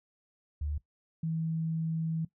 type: tone pair in turn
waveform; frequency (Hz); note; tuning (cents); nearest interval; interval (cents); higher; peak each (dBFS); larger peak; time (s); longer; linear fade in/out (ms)
sine; 74 / 161.86; D2 / E3; +14 / -31; octave + major second; 1355; second; -31 / -29; second; 0.61-0.78 / 1.23-2.25; second; 5
effects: noise-tail reverb RT60 0.1 s tail -17 dB re dry